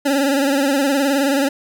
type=tone with vibrato; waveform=25% pulse; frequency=277.2 Hz; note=C#4; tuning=in tune; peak=-11 dBFS; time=0.05-1.49 s; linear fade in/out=10 ms; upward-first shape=sine; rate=19 Hz; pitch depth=72 cents each way; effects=none